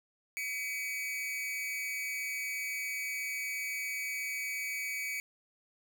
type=tone with amplitude modulation; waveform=45% pulse; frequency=2267 Hz; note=C#7; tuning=38 cents sharp; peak=-31 dBFS; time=0.37-5.2 s; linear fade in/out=0 ms; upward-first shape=sine; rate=237 Hz; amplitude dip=70%; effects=none